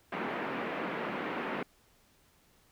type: band-pass noise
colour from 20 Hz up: pink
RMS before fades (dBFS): -36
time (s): 0.12-1.63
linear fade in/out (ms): 5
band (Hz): 200 to 2400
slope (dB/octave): 24
effects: pink hiss -66 dBFS RMS until 2.71 s